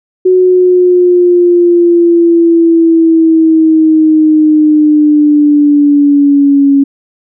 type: exponential sweep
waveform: sine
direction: down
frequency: 370 to 277.2 Hz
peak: -3 dBFS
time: 0.25-6.84 s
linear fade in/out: 10 ms
effects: none